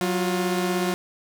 sawtooth tone pair together, 185 / 353.5 Hz, F#3 / F4, 0 / +21 cents, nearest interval major seventh, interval 1121 cents, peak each -21 dBFS, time 0.01-0.94 s, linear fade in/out 0 ms, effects none

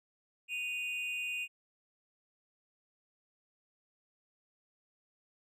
triangle tone pair together, 2489 / 2780 Hz, D#7 / F7, 0 / -9 cents, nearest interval major second, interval 191 cents, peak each -35 / -37 dBFS, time 0.48-1.48 s, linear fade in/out 50 ms, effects none

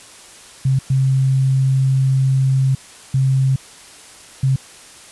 sine tone bursts at uneven times, 133.2 Hz, C3, 31 cents sharp, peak -12 dBFS, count 4, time 0.65-0.79 / 0.9-2.75 / 3.14-3.56 / 4.43-4.56 s, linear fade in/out 5 ms, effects white hiss -41 dBFS RMS until 5.11 s + resampled to 24000 Hz

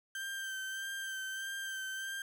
35% pulse tone with vibrato, 1567 Hz, G6, 1 cent flat, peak -36 dBFS, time 0.15-2.22 s, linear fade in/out 2 ms, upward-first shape sine, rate 1.6 Hz, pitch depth 24 cents each way, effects none

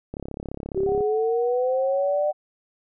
click train, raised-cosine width 2 ms, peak -19 dBFS, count 31, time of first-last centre 0.14-1.007 s, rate 34.6 Hz
sine linear sweep, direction up, 377.6 to 604 Hz, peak -20 dBFS, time 0.75-2.32 s, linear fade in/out 20 ms
sine tone with pitch glide, 740 to 755.5 Hz, F#5 to F#5, 0 to +36 cents, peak -29 dBFS, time 0.86-2.33 s, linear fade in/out 20 ms, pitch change +36 cents, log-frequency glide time 1.08-1.96 s
effects none

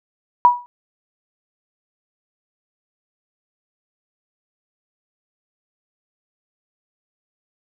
sine tone with exponential decay, 972 Hz, B5, 28 cents flat, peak -4 dBFS, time 0.45-0.66 s, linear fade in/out 0 ms, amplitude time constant 45 ms, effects none

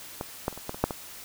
clicks, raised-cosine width 1 ms, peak -17 / -12 / -29 / -26 / -17 / -23 / -7 / -17 dBFS, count 8, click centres 0.211 / 0.481 / 0.527 / 0.576 / 0.694 / 0.745 / 0.84 / 0.908 s, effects white hiss -44 dBFS RMS until 1.24 s

